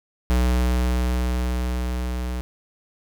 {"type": "tone with level ramp", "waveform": "square", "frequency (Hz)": 61.74, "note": "B1", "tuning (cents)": 0, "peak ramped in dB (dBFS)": [-17, -26], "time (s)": [0.3, 2.41], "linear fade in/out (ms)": 0, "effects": []}